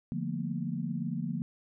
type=chord; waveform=sine; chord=Bb major seventh; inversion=first; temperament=equal with one note detuned; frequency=146.83 / 174.61 / 220 / 237.8 Hz; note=D3 / F3 / A3 / Bb3; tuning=0 / 0 / 0 / +35 cents; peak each=-37 / -35 / -38 / -37 dBFS; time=0.12-1.42 s; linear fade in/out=0 ms; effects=none